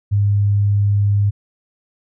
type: tone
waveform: sine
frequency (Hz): 101.7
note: G#2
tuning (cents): -36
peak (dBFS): -12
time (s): 0.11-1.31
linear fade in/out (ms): 20
effects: none